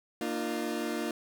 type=chord; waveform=30% pulse; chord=Bb suspended fourth; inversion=none; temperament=equal with one note detuned; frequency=233.1 / 303.3 / 349.2 Hz; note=Bb3 / Eb4 / F4; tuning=0 / -44 / 0 cents; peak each=-33 / -33 / -33 dBFS; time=0.21-1.11 s; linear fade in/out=2 ms; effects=none